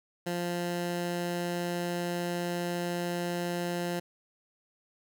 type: tone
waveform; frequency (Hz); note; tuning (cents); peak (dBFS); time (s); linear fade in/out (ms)
15% pulse; 174.61; F3; 0; -24; 0.26-4; 10
effects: none